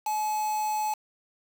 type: tone with quantisation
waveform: triangle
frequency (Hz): 855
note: A5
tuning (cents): -50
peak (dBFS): -24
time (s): 0.06-0.94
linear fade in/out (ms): 5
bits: 6
effects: none